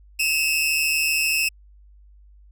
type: tone pair together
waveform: sawtooth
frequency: 2569 / 2722 Hz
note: E7 / F7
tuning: -45 / -45 cents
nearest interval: minor second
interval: 100 cents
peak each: -18 / -20 dBFS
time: 0.19-1.49 s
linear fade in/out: 10 ms
effects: added 50 Hz sine -47 dBFS peak until 2.51 s